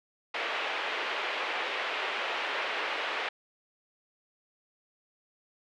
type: band-pass noise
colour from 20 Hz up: white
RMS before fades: -33 dBFS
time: 0.34-3.29 s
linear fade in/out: 5 ms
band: 390 to 2900 Hz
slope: 24 dB/octave
effects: none